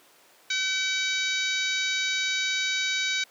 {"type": "harmonic tone with a mistuned harmonic", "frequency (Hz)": 763, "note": "G5", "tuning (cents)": -47, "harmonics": [2, 3, 4, 5, 6, 7, 8, 9], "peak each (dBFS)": [-32, -29, -38, -29, -36, -41, -36, -40], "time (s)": [0.5, 3.24], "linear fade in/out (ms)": 5, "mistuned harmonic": 8, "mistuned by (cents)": -21, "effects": ["pink hiss -56 dBFS RMS until 3.3 s", "high-pass 400 Hz 12 dB/octave"]}